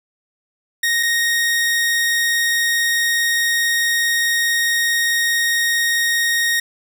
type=tone pair in turn; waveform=sawtooth; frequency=1864.7 / 1864.7 Hz; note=A#6 / A#6; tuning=0 / 0 cents; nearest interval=unison; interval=0 cents; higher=neither; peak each=-12 dBFS; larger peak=neither; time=0.83-1.03 / 1.03-6.6 s; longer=second; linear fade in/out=5 ms; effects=none